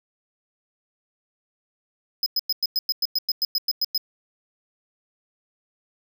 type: tone bursts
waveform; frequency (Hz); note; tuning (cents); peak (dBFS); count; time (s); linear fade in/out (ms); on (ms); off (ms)
square; 5060; D#8; +28; -20; 14; 2.23-3.978; 2; 32; 100
effects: none